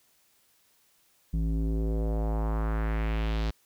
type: tone with low-pass filter sweep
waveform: square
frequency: 54.5 Hz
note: A1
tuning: 16 cents flat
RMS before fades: -28 dBFS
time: 1.33-3.51 s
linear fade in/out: 10 ms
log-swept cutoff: 190 to 4500 Hz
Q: 1.9
effects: white hiss -66 dBFS RMS until 3.65 s